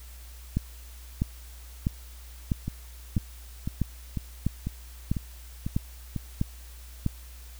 two click trains, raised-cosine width 5 ms, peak -17 / -12 dBFS, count 8 / 11, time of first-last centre 2.68-6.163 / 0.57-7.064 s, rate 2.01 / 1.54 Hz, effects added 60 Hz sine -43 dBFS peak until 7.59 s + white hiss -52 dBFS RMS until 7.59 s

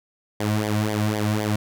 sawtooth tone with flanger, 106.2 Hz, G#2, 39 cents sharp, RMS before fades -23 dBFS, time 0.4-1.56 s, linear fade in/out 5 ms, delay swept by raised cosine 0.73 to 2.43 ms, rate 3.9 Hz, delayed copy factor -0.85, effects none

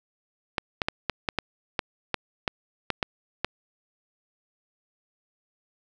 clicks, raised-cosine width 0.3 ms, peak -8 dBFS, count 12, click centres 0.582 / 0.818 / 0.885 / 1.097 / 1.288 / 1.387 / 1.792 / 2.143 / 2.478 / 2.903 / 3.028 / 3.446 s, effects none

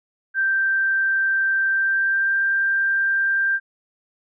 sine tone with pitch glide, 1568 to 1582.6 Hz, G6 to G6, 0 to +16 cents, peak -17 dBFS, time 0.34-3.6 s, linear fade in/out 50 ms, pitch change +16 cents, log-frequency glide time 1.7-2.38 s, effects none

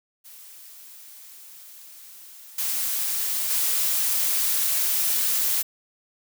blue noise with level steps, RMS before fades -45 / -26 / -23 dBFS, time 0.24-5.63 s, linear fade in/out 20 ms, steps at 2.58 / 3.5 s, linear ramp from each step 5 ms, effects none

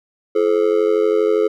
triangle tone with amplitude modulation, 430 Hz, A4, 40 cents flat, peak -7 dBFS, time 0.35-1.48 s, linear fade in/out 10 ms, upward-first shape sine, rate 92.5 Hz, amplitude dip 95%, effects none

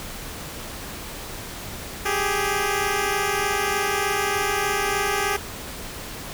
10% pulse tone pair together, 392 / 415.3 Hz, G4 / G#4, 0 / 0 cents, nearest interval minor second, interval 100 cents, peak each -16 dBFS, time 2.05-5.37 s, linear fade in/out 10 ms, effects pink hiss -35 dBFS RMS until 6.33 s

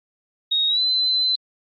sine tone with pitch glide, 3754 to 4047 Hz, A#7 to B7, +11 to +42 cents, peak -17 dBFS, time 0.51-1.36 s, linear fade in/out 10 ms, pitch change +131 cents, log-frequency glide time 0.68-0.82 s, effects AAC 32 kbps

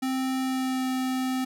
square tone with pitch glide, 261.6 to 258.6 Hz, C4 to C4, 0 to -20 cents, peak -26 dBFS, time 0.02-1.45 s, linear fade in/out 10 ms, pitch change -20 cents, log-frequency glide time 0.4-0.88 s, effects none

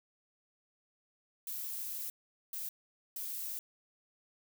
violet noise bursts at uneven times, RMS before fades -40 dBFS, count 3, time 1.47-2.1 / 2.53-2.69 / 3.16-3.59 s, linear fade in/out 2 ms, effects none

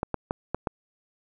clicks, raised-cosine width 1 ms, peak -12 dBFS, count 5, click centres 0.031 / 0.143 / 0.309 / 0.546 / 0.672 s, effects none

